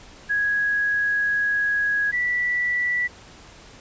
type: tone pair in turn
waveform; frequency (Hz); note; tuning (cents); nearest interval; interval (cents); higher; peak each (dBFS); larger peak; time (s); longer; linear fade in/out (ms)
sine; 1661.2 / 1959.6; G#6 / B6; 0 / -14; minor third; 286; second; -19 / -20; first; 0.29-2.12 / 2.12-3.08; first; 20
effects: pink hiss -46 dBFS RMS until 3.8 s + resampled to 16000 Hz